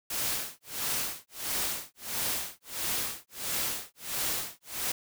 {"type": "noise with tremolo", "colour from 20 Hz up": "white", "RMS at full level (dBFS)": -30, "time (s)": [0.1, 4.92], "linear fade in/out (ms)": 5, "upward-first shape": "sine", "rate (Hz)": 1.5, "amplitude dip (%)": 100, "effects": []}